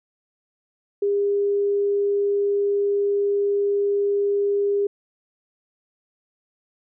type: tone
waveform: sine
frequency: 404 Hz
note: G#4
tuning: 48 cents flat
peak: -18 dBFS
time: 1.02-4.87 s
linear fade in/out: 5 ms
effects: none